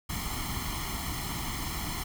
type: noise with comb filter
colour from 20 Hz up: pink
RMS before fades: -34 dBFS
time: 0.09-2.04 s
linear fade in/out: 10 ms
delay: 0.95 ms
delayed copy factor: +0.8
effects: none